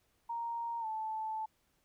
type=tone with pitch glide; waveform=sine; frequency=932.3 to 874.9 Hz; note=A#5 to A5; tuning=0 to -10 cents; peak=-35 dBFS; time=0.29-1.46 s; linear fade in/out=10 ms; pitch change=-110 cents; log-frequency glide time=0.8-0.86 s; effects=pink hiss -75 dBFS RMS until 1.84 s